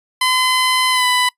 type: tone with pitch glide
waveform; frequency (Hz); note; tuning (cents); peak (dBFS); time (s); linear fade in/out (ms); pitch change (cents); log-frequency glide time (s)
15% pulse; 1021 to 996.5; C6 to B5; -43 to +15; -7; 0.21-1.29; 5; -42; 0.91-1.05
effects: noise-tail reverb RT60 0.1 s tail -23 dB re dry + resampled to 32000 Hz